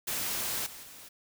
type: noise with level steps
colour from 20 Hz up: white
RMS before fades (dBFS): -33 / -46 / -49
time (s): 0.07-1.09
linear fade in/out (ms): 10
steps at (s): 0.66 / 0.83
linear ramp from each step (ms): 5
effects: none